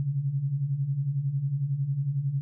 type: beating tone pair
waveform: sine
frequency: 130.81 / 141.81 Hz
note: C3 / C#3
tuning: 0 / +40 cents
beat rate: 11 Hz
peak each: -32 / -26 dBFS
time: 0-2.41 s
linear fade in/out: 0 ms
effects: none